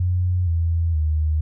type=tone with pitch steps; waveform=sine; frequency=89.9 / 83.4 / 77.36 Hz; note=F#2 / E2 / D#2; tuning=-49 / +21 / -9 cents; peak=-17 dBFS; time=0-1.41 s; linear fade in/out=5 ms; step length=470 ms; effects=none